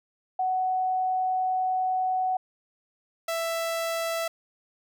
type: tone pair in turn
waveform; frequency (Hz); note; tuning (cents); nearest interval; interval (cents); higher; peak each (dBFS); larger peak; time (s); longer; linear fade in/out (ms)
sine / sawtooth; 745 / 662.2; F#5 / E5; +12 / +8; major second; 204; first; -23; neither; 0.39-2.37 / 3.28-4.28; first; 5
effects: none